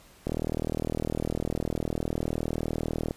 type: click train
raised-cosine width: 2 ms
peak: -15 dBFS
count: 114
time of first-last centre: 0.27-3.109 s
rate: 39.8 Hz
effects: pink hiss -55 dBFS RMS until 3.16 s + resampled to 32000 Hz